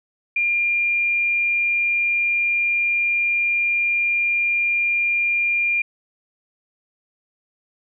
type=tone; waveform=sine; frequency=2400 Hz; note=D7; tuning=37 cents sharp; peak=-17 dBFS; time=0.36-5.82 s; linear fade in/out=5 ms; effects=none